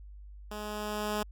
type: tone with level ramp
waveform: 10% pulse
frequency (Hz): 210.3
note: G#3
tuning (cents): +22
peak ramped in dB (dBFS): -30 to -21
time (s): 0.51-1.23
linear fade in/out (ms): 5
effects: added 50 Hz sine -45 dBFS peak until 1.31 s